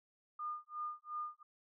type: tone with tremolo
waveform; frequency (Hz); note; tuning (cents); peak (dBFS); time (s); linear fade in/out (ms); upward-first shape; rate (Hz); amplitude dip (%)
sine; 1215; D#6; -42; -37; 0.39-1.43; 5; sine; 2.8; 100
effects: none